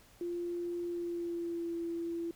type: tone with pitch glide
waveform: sine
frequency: 347.3 to 337.2 Hz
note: F4 to E4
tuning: -10 to +39 cents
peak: -34 dBFS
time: 0.21-2.31 s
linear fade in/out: 2 ms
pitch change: -51 cents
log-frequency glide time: 0.85-1.77 s
effects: pink hiss -61 dBFS RMS until 2.35 s